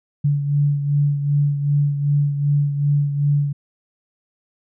sine beating tone pair, 143.8 / 146.4 Hz, D3 / D3, -36 / -5 cents, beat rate 2.6 Hz, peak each -16 / -24 dBFS, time 0.24-3.53 s, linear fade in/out 10 ms, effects none

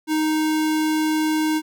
square tone, 311.1 Hz, D#4, in tune, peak -19 dBFS, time 0.07-1.62 s, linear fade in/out 50 ms, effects none

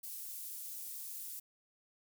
pink high-pass noise, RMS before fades -45 dBFS, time 0.03-1.4 s, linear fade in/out 10 ms, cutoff 12000 Hz, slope 12 dB/octave, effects none

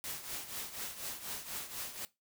white noise with tremolo, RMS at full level -39 dBFS, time 0.04-2.05 s, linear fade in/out 0 ms, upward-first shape triangle, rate 4.1 Hz, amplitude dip 75%, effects noise-tail reverb RT60 0.2 s tail -19 dB re dry

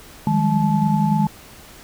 sine tone cluster, 156.9 / 180.4 / 196.8 / 207.3 / 866 Hz, D#3 / F#3 / G3 / G#3 / A5, +15 / -44 / +7 / -3 / -28 cents, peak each -19 / -28 / -27 / -19 / -22 dBFS, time 0.27-1.27 s, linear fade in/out 2 ms, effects pink hiss -43 dBFS RMS until 1.83 s

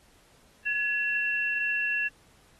sine tone pair together, 1693 / 2709 Hz, G#6 / E7, +33 / +47 cents, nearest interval minor sixth, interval 814 cents, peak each -28 dBFS, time 0.65-2.09 s, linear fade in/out 20 ms, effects pink hiss -61 dBFS RMS until 2.59 s + AAC 32 kbps

